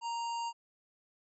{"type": "harmonic tone", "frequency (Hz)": 932.3, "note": "A#5", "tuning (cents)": 0, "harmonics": [1, 3, 5, 7, 8], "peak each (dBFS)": [-34, -46, -49, -55, -52], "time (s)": [0.01, 0.53], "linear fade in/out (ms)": 50, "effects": []}